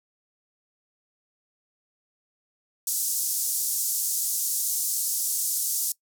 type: band-pass noise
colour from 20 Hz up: white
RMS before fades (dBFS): -27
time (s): 2.87-5.92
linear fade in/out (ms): 2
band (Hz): 5800 to 14000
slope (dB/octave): 24
effects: noise-tail reverb RT60 0.1 s tail -21 dB re dry